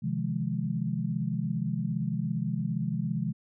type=chord; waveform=sine; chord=F minor seventh; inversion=second; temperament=just; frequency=130.96 / 157.15 / 174.61 / 209.5 Hz; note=C3 / Eb3 / F3 / Ab3; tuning=+2 / +18 / 0 / +15 cents; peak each=-33 dBFS; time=0.02-3.33 s; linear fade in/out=20 ms; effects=none